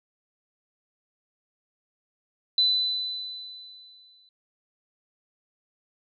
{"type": "tone with exponential decay", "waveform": "sine", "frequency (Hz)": 4002, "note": "B7", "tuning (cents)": 22, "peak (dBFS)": -17, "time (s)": [2.58, 4.29], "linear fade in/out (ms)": 2, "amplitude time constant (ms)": 370, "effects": []}